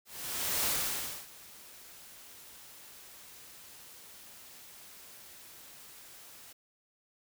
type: noise with ADSR envelope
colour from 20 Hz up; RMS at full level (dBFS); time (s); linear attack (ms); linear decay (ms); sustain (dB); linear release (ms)
white; -30; 0.05-6.53; 600; 610; -22; 8
effects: none